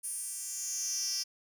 10% pulse tone with high-pass filter sweep, 390.8 Hz, G4, 5 cents flat, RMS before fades -36 dBFS, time 0.03-1.24 s, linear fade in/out 20 ms, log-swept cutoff 9500 to 5100 Hz, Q 5.7, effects none

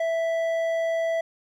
triangle tone with hard clipping, 659.3 Hz, E5, in tune, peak -24 dBFS, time 0-1.21 s, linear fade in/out 5 ms, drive 10 dB, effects none

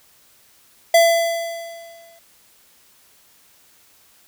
square tone with exponential decay, 672 Hz, E5, 33 cents sharp, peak -9 dBFS, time 0.94-2.19 s, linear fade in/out 5 ms, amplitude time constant 270 ms, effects white hiss -54 dBFS RMS until 4.27 s

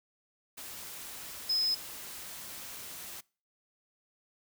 sine tone in noise, 5100 Hz, D#8, 42 cents sharp, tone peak -26 dBFS, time 1.49-1.75 s, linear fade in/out 10 ms, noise white, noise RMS -44 dBFS, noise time 0.57-3.21 s, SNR +15 dB, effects noise-tail reverb RT60 0.4 s tail -25 dB re dry

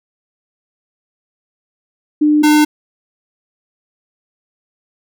sine / square tone pair in turn, 300 / 301.5 Hz, D4 / D4, +37 / +46 cents, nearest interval unison, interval 9 cents, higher second, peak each -8 dBFS, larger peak neither, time 2.21-2.43 / 2.43-2.65 s, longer neither, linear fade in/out 10 ms, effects none

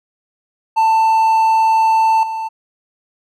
triangle tone with level steps, 889 Hz, A5, 18 cents sharp, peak -8 / -18 dBFS, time 0.76-2.49 s, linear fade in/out 20 ms, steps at 2.23 s, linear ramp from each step 2 ms, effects none

